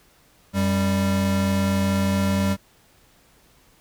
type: tone pair together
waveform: square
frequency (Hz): 91.7 / 196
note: F#2 / G3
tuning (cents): -15 / 0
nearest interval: octave + minor second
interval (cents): 1315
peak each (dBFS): -25 / -21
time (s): 0.53-2.57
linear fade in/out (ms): 50
effects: pink hiss -57 dBFS RMS until 3.8 s